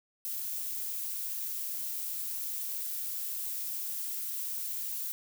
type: noise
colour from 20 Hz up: violet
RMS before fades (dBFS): -36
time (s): 0.25-5.12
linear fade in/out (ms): 0
effects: none